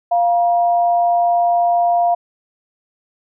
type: tone pair together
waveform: sine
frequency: 697 / 952.7 Hz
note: F5 / A#5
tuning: -4 / +37 cents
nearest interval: perfect fourth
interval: 541 cents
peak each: -12 / -24 dBFS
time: 0.11-2.15 s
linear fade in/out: 10 ms
effects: none